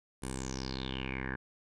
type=tone with low-pass filter sweep; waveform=10% pulse; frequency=65.41 Hz; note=C2; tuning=in tune; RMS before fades=-38 dBFS; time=0.22-1.36 s; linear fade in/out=10 ms; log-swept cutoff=10000 to 1600 Hz; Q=7.6; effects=none